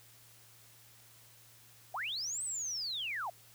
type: linear two-way sweep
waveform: sine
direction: up then down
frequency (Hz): 631 to 8360 to 631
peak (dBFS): -35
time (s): 1.94-3.3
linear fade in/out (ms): 5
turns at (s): 2.43
effects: added 115 Hz sine -65 dBFS peak until 3.54 s + white hiss -60 dBFS RMS until 3.54 s